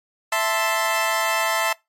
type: chord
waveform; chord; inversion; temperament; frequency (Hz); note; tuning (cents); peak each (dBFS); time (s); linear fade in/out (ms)
20% pulse; A minor; second; equal; 659.3 / 880 / 1046.5; E5 / A5 / C6; 0 / 0 / 0; -18 / -19 / -20; 0.32-1.73; 5
effects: noise-tail reverb RT60 0.2 s tail -23 dB re dry + MP3 64 kbps